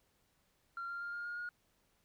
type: tone with pitch steps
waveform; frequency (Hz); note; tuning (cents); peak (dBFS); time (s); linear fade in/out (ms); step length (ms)
sine; 1379 / 1390.2 / 1401.5 / 1412.9 / 1424.3 / 1435.9; F6 / F6 / F6 / F6 / F6 / F6; -22 / -8 / +6 / +20 / +34 / +48; -38; 0.77-1.49; 2; 120
effects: tanh soft clip ceiling -36 dBFS + pink hiss -75 dBFS RMS until 2.04 s